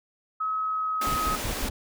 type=tone with pitch glide; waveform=sine; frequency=1280 to 1267.5 Hz; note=D#6 to D#6; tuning=+49 to +32 cents; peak=-25 dBFS; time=0.4-1.36 s; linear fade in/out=10 ms; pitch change=-17 cents; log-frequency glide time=0.59-1.15 s
type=high-pass noise; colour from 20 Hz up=pink; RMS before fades=-33 dBFS; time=1.01-1.69 s; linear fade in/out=5 ms; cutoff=210 Hz; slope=48 dB/octave
type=noise with tremolo; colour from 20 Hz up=brown; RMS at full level=-31 dBFS; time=1.07-1.7 s; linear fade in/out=2 ms; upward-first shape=square; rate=5.4 Hz; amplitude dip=75%
effects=none